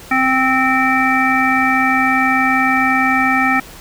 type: harmonic tone with a mistuned harmonic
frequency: 261.6 Hz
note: C4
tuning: in tune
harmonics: 1 / 3 / 5 / 7 / 9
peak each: -18 / -18 / -18 / -18 / -18 dBFS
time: 0.11-3.6 s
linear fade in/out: 5 ms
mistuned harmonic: 9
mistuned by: -25 cents
effects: pink hiss -37 dBFS RMS until 3.8 s